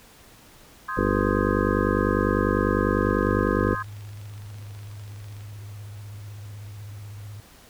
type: chord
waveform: sine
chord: Ab major seventh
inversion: first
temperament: equal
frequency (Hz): 1046.5 / 1244.5 / 1568 / 1661.2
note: C6 / Eb6 / G6 / Ab6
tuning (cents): 0 / 0 / 0 / 0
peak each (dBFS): -31 / -32 / -36 / -34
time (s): 0.88-3.83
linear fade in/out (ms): 10
type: harmonic tone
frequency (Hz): 50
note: G1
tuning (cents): +35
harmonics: 1 / 2 / 4 / 5 / 6 / 7 / 8 / 9 / 10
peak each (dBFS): -29 / -29 / -29 / -29 / -29 / -29 / -29 / -29 / -29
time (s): 0.97-3.75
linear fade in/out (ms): 5
type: click train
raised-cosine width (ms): 0.2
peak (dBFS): -34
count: 60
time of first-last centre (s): 2.98-5.408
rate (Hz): 24.3
type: tone with vibrato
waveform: sine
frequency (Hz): 103.1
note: G#2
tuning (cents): -12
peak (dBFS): -36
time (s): 3.05-7.4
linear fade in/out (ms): 0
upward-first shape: square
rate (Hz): 16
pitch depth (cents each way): 60
effects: pink hiss -51 dBFS RMS until 7.69 s